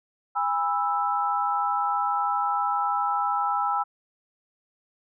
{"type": "chord", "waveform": "sine", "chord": "E major", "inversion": "first", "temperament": "equal with one note detuned", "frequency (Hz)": [815.4, 987.8, 1318.5], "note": ["G#5", "B5", "E6"], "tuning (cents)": [-32, 0, 0], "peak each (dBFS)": [-26, -29, -26], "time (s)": [0.35, 3.84], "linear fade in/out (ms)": 20, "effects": []}